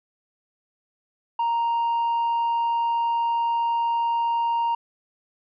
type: tone with tanh clipping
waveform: sine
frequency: 932.3 Hz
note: A#5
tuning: in tune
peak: -21 dBFS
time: 1.39-4.75 s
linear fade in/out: 5 ms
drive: 2 dB
effects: none